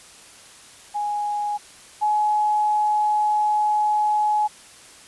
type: tone pair in turn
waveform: sine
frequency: 830.6 / 844.6 Hz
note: G#5 / G#5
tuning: 0 / +29 cents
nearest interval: unison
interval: 29 cents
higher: second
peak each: -22 / -17 dBFS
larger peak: second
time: 0.94-1.58 / 2.01-4.48 s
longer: second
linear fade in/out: 20 ms
effects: white hiss -46 dBFS RMS until 5.07 s + resampled to 24000 Hz